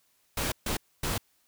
pink noise bursts at uneven times, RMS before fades -30 dBFS, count 3, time 0.37-0.52 / 0.66-0.77 / 1.03-1.18 s, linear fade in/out 5 ms, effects white hiss -69 dBFS RMS until 1.47 s

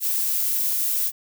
violet noise, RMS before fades -23 dBFS, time 0-1.12 s, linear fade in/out 50 ms, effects none

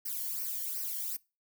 violet noise with flanger, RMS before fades -36 dBFS, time 0.05-1.17 s, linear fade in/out 10 ms, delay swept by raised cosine 0.27 to 0.82 ms, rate 2.7 Hz, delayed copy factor -1, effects noise-tail reverb RT60 0.3 s tail -24 dB re dry

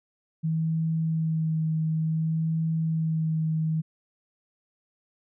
sine tone with vibrato, 160 Hz, D#3, 49 cents sharp, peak -23 dBFS, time 0.43-3.82 s, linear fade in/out 20 ms, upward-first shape sine, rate 0.56 Hz, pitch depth 16 cents each way, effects none

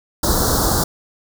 pink band-stop noise, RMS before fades -17 dBFS, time 0.23-0.84 s, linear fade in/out 5 ms, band 1500 to 4000 Hz, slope 48 dB/octave, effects none

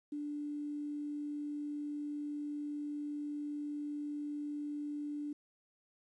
sine tone with quantisation, 293.7 Hz, D4, in tune, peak -37 dBFS, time 0.12-5.33 s, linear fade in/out 5 ms, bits 11, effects resampled to 22050 Hz

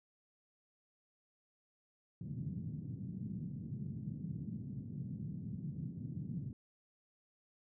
pink band-pass noise, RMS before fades -43 dBFS, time 2.21-6.53 s, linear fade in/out 2 ms, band 120 to 200 Hz, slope 24 dB/octave, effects none

